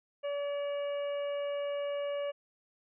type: harmonic tone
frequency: 572 Hz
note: D5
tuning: 46 cents flat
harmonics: 1 / 2 / 3 / 4 / 5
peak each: -32 / -47 / -52 / -51 / -49 dBFS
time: 0.23-2.32 s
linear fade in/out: 20 ms
effects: none